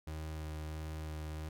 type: tone with vibrato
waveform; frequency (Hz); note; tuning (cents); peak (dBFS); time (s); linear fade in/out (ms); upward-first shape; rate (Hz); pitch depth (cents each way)
35% pulse; 77.78; D#2; 0; -38; 0.07-1.49; 5; sine; 1.5; 11
effects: none